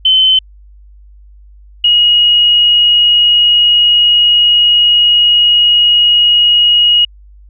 sine tone pair in turn, 3062 / 2890 Hz, G7 / F#7, -41 / -41 cents, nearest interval minor second, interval 100 cents, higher first, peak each -5 dBFS, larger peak neither, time 0.05-0.39 / 1.84-7.05 s, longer second, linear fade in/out 5 ms, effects added 50 Hz sine -36 dBFS peak until 7.49 s

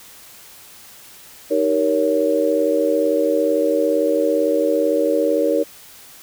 sine chord, Eb dominant seventh, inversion none, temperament just, 311.1 / 388.9 / 466.7 / 560 Hz, Eb4 / G4 / Bb4 / Db5, 0 / -14 / +2 / +18 cents, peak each -21 / -25 / -19 / -19 dBFS, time 1.5-5.64 s, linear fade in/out 20 ms, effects white hiss -43 dBFS RMS until 6.22 s

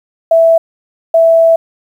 sine tone pair in turn, 659 / 659 Hz, E5 / E5, -1 / -1 cents, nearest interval unison, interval 0 cents, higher neither, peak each -4 dBFS, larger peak neither, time 0.31-0.58 / 1.14-1.56 s, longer second, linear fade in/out 5 ms, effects 7-bit

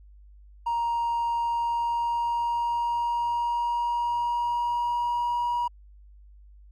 triangle tone with pitch glide, 938 to 959.4 Hz, A#5 to A#5, +11 to +50 cents, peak -21 dBFS, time 0.66-5.68 s, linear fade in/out 10 ms, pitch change +39 cents, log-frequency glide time 1.42-5.53 s, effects tanh soft clip ceiling -19 dBFS + added 50 Hz sine -48 dBFS peak until 6.71 s

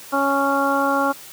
harmonic tone, 277.2 Hz, C#4, in tune, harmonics 1 / 2 / 3 / 4 / 5, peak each -23 / -23 / -23 / -23 / -23 dBFS, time 0.12-1.13 s, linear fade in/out 20 ms, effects white hiss -40 dBFS RMS until 1.32 s + high-pass 100 Hz 12 dB/octave

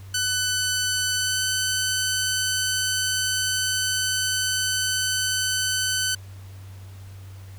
10% pulse tone with pitch glide, 1501 to 1514.1 Hz, F#6 to F#6, +24 to +39 cents, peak -13 dBFS, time 0.14-6.15 s, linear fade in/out 5 ms, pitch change +15 cents, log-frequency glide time 1.14-1.43 s, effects added 96 Hz sine -38 dBFS peak until 7.58 s + pink hiss -52 dBFS RMS until 7.58 s

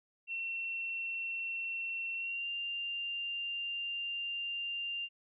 sine tone with pitch glide, 2712 to 2790 Hz, E7 to F7, +49 to -2 cents, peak -35 dBFS, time 0.27-5.09 s, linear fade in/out 50 ms, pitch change +49 cents, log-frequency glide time 2.16-2.48 s, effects none

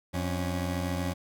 20% pulse tone pair together, 88 / 277.5 Hz, F2 / C#4, +14 / +2 cents, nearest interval octave + minor sixth, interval 1988 cents, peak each -25 / -30 dBFS, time 0.13-1.14 s, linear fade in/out 20 ms, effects none

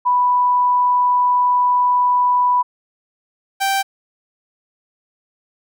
sine / sawtooth tone pair in turn, 987.8 / 781.9 Hz, B5 / G5, 0 / -5 cents, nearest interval major third, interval 405 cents, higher first, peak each -12 dBFS, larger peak neither, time 0.05-2.63 / 3.6-3.83 s, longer first, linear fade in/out 20 ms, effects none

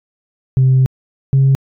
sine tone pair in turn, 130.81 / 135.34 Hz, C3 / C#3, 0 / -41 cents, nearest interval minor second, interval 59 cents, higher second, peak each -6 dBFS, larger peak neither, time 0.57-0.86 / 1.33-1.55 s, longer first, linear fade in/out 0 ms, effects tanh soft clip ceiling -5 dBFS

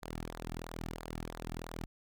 sawtooth tone with flanger, 41 Hz, E1, 9 cents flat, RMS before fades -43 dBFS, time 0.02-1.86 s, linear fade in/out 10 ms, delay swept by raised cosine 0.33 to 2.03 ms, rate 3 Hz, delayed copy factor -0.75, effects none

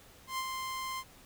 sawtooth tone with ADSR envelope, 1046.5 Hz, C6, in tune, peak -28 dBFS, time 0.27-1.04 s, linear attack 110 ms, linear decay 52 ms, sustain -4 dB, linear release 53 ms, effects pink hiss -57 dBFS RMS until 1.25 s

